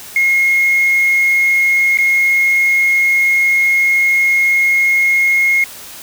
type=tone with dropouts; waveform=sine; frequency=2153 Hz; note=C7; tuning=49 cents sharp; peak=-8 dBFS; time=0.16-5.64 s; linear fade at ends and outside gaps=2 ms; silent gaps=1.973-1.986 s; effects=tanh soft clip ceiling -6 dBFS + white hiss -33 dBFS RMS until 6.02 s